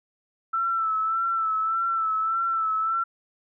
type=tone with vibrato; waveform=sine; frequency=1327 Hz; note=E6; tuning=11 cents sharp; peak=-22 dBFS; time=0.53-3.04 s; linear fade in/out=10 ms; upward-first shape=sine; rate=1.7 Hz; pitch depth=40 cents each way; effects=none